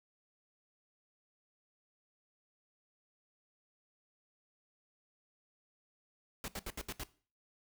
pink noise bursts, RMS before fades -41 dBFS, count 6, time 6.44-7.036 s, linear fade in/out 2 ms, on 41 ms, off 70 ms, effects noise-tail reverb RT60 0.4 s tail -18 dB re dry

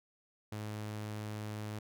sawtooth tone, 106.3 Hz, G#2, 41 cents sharp, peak -35 dBFS, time 0.52-1.79 s, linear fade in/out 5 ms, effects none

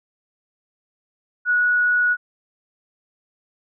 sine tone, 1463 Hz, F#6, 20 cents flat, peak -15 dBFS, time 1.45-2.17 s, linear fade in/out 50 ms, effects none

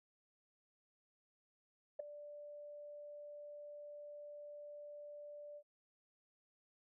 sine tone with ADSR envelope, 587.3 Hz, D5, in tune, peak -34 dBFS, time 1.99-5.63 s, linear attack 9 ms, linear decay 6 ms, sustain -15 dB, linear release 62 ms, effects tanh soft clip ceiling -30 dBFS

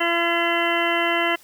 harmonic tone, 340 Hz, F4, 46 cents flat, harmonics 1 / 2 / 3 / 4 / 5 / 6 / 8 / 9, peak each -26 / -25 / -28 / -28 / -28 / -25 / -28 / -29 dBFS, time 0-1.36 s, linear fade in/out 10 ms, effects white hiss -51 dBFS RMS until 1.43 s

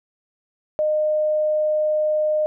sine tone, 612 Hz, D#5, 29 cents flat, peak -17 dBFS, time 0.79-2.46 s, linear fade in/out 0 ms, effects none

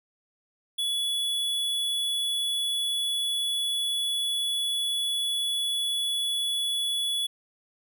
square tone, 3406 Hz, G#7, 43 cents sharp, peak -26 dBFS, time 0.78-7.27 s, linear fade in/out 10 ms, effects none

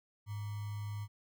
sine tone with sample-and-hold, 103.83 Hz, G#2, in tune, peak -37 dBFS, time 0.26-1.08 s, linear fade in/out 50 ms, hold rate 1050 Hz, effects none

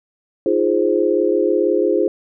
sine chord, F minor seventh, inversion third, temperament equal, 311.1 / 349.2 / 415.3 / 523.3 Hz, Eb4 / F4 / Ab4 / C5, 0 / 0 / 0 / 0 cents, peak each -22 / -18 / -18 / -20 dBFS, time 0.46-2.08 s, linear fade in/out 2 ms, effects none

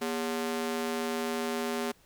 sawtooth ring-modulated tone, 323.4 Hz, E4, 33 cents flat, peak -23 dBFS, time 0.01-1.92 s, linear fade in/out 10 ms, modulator 84 Hz, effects pink hiss -62 dBFS RMS until 2.05 s

